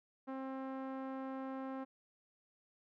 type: tone with low-pass filter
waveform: sawtooth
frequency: 265.5 Hz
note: C4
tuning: 25 cents sharp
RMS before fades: -43 dBFS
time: 0.27-1.85 s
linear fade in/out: 20 ms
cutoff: 1200 Hz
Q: 1.2
effects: none